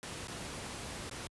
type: noise with dropouts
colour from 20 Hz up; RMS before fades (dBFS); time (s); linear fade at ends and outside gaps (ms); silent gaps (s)
pink; -42; 0.03-1.27; 0; 0.272-0.282 / 1.096-1.112
effects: high-pass 60 Hz 12 dB/octave + resampled to 24000 Hz